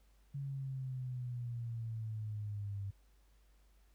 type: exponential sweep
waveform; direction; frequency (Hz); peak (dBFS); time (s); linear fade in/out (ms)
sine; down; 140.5 to 98; -38; 0.34-2.91; 10
effects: added 50 Hz sine -64 dBFS peak until 3.94 s + pink hiss -75 dBFS RMS until 3.94 s